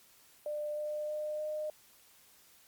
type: tone with pitch steps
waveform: sine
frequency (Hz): 597 / 601.5 / 606 / 610.6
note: D5 / D5 / D#5 / D#5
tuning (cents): +28 / +41 / -46 / -33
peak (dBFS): -34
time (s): 0.46-1.7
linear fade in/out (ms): 2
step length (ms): 310
effects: white hiss -62 dBFS RMS until 2.67 s + Opus 48 kbps